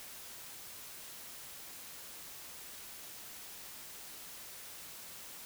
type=silence; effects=white hiss -49 dBFS RMS until 5.45 s